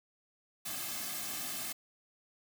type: noise with comb filter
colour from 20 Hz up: white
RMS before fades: -39 dBFS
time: 0.65-1.73 s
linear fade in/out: 10 ms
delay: 2.1 ms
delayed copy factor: -0.95
effects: none